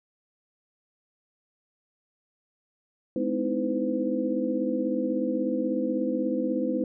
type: tone cluster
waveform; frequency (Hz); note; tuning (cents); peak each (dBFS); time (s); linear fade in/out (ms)
sine; 212.8 / 256.6 / 308.1 / 324.5 / 507; G#3 / C4 / D#4 / E4 / B4; +42 / -34 / -17 / -27 / +45; -32 / -29 / -33 / -31 / -30; 3.16-6.84; 2
effects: none